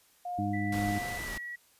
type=tone with tremolo; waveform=sine; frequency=712 Hz; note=F5; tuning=33 cents sharp; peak=-32 dBFS; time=0.25-1.18 s; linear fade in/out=5 ms; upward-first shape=sine; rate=2 Hz; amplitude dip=55%
type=harmonic tone; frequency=102.1 Hz; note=G#2; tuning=29 cents flat; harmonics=1 / 2 / 3; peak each=-34 / -34 / -34 dBFS; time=0.38-0.99 s; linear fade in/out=10 ms
type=tone with pitch glide; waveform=sine; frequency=1975.5 to 1927 Hz; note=B6 to B6; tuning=0 to -43 cents; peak=-37 dBFS; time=0.53-1.56 s; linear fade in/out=10 ms; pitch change=-43 cents; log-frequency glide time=1.24-1.33 s
type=noise; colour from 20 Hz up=pink; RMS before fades=-40 dBFS; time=0.72-1.38 s; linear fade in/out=5 ms
effects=white hiss -64 dBFS RMS until 1.79 s + resampled to 32000 Hz